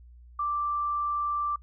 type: tone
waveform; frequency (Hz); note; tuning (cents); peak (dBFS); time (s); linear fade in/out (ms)
sine; 1174.7; D6; 0; -26; 0.39-1.56; 5
effects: noise-tail reverb RT60 0.1 s tail -22 dB re dry + added 60 Hz sine -48 dBFS peak until 1.62 s